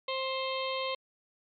harmonic tone, 527 Hz, C5, 12 cents sharp, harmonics 1 / 2 / 4 / 5 / 6 / 7 / 8, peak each -34 / -36 / -41 / -42 / -40 / -43 / -43 dBFS, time 0.08-0.95 s, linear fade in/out 5 ms, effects MP3 96 kbps

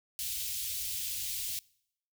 white band-stop noise, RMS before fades -36 dBFS, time 0.19-1.59 s, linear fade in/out 0 ms, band 110 to 2700 Hz, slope 24 dB/octave, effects noise-tail reverb RT60 0.7 s tail -24 dB re dry

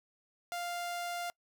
sawtooth tone, 698.5 Hz, F5, in tune, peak -32 dBFS, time 0.52-1.3 s, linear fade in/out 0 ms, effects noise-tail reverb RT60 0.1 s tail -26 dB re dry

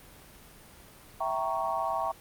sine chord, E diminished seventh, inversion none, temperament equal with one note detuned, 659.3 / 777.2 / 932.3 / 1108.7 Hz, E5 / G5 / Bb5 / Db6, 0 / -15 / 0 / 0 cents, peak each -33 dBFS, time 1.2-2.12 s, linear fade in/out 10 ms, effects pink hiss -52 dBFS RMS until 2.2 s + Opus 32 kbps

